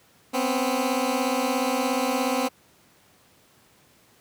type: beating tone pair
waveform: 15% pulse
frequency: 249.8 / 266.8 Hz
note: B3 / C4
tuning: +20 / +34 cents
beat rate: 17 Hz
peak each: -19 dBFS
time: 0.33-2.49 s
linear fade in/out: 20 ms
effects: pink hiss -58 dBFS RMS until 4.2 s + high-pass 100 Hz 12 dB/octave